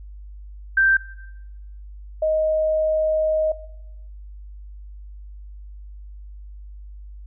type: tone pair in turn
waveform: sine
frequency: 1567 / 625.6 Hz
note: G6 / D#5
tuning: -1 / +9 cents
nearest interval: octave + major third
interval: 1590 cents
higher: first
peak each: -13 / -17 dBFS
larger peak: first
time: 0.77-0.97 / 2.22-3.52 s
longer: second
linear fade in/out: 5 ms
effects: noise-tail reverb RT60 0.9 s tail -18 dB re dry + added 50 Hz sine -36 dBFS peak until 7.26 s